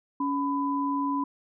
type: tone pair together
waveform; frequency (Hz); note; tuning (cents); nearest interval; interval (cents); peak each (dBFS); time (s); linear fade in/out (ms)
sine; 280.6 / 1000; C#4 / B5; +21 / +21; octave + minor seventh; 2200; -27 / -28; 0.2-1.24; 5
effects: none